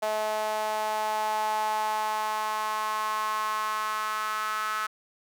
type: tone with high-pass filter sweep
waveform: sawtooth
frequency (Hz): 215.1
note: A3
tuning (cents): -39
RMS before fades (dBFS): -29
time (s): 0.02-4.87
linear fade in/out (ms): 10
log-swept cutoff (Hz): 700 to 1300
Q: 5.6
effects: none

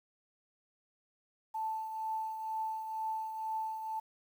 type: tone with tremolo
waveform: sine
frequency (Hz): 880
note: A5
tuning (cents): 0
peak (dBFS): -32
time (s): 1.54-4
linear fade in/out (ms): 10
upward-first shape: triangle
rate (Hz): 2.1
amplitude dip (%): 55
effects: 10-bit

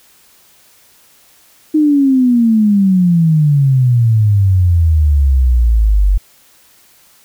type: exponential sweep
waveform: sine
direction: down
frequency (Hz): 312.4 to 46.25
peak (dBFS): -7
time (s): 1.74-6.18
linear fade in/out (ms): 10
effects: white hiss -48 dBFS RMS until 7.24 s

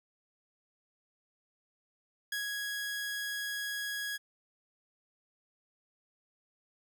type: tone with ADSR envelope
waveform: sawtooth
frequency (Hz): 1661.2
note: G#6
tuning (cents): 0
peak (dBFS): -29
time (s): 2.32-4.18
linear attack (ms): 4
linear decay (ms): 130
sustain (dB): -2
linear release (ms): 24
effects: none

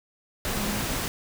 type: tone in noise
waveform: sine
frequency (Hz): 207.7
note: G#3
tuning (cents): 0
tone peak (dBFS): -31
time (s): 0.55-0.81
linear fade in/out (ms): 0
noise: pink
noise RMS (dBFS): -29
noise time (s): 0.45-1.08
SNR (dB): -5
effects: none

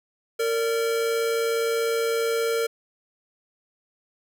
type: tone pair together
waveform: square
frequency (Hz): 459.2 / 578.6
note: A#4 / D5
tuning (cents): -26 / -26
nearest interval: major third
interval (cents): 400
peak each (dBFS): -23 / -33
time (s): 0.39-2.67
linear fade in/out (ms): 10
effects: none

